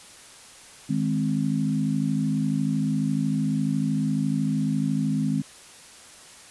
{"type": "chord", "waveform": "sine", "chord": "Ab major", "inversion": "second", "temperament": "equal", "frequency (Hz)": [155.56, 207.7, 261.6], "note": ["Eb3", "Ab3", "C4"], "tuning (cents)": [0, 0, 0], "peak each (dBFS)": -26, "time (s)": [0.89, 5.42], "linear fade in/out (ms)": 10, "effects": ["white hiss -47 dBFS RMS until 6.5 s", "resampled to 24000 Hz"]}